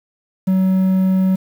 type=tone; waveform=triangle; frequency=188.3 Hz; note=F#3; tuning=31 cents sharp; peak=-10 dBFS; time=0.47-1.36 s; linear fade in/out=10 ms; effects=7-bit